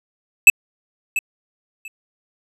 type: tone with echo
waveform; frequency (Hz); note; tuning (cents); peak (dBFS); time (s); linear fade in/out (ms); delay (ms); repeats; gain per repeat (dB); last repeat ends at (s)
square; 2618; E7; -13; -3; 0.47-0.5; 2; 690; 2; -15; 1.88
effects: low-pass 12000 Hz 12 dB/octave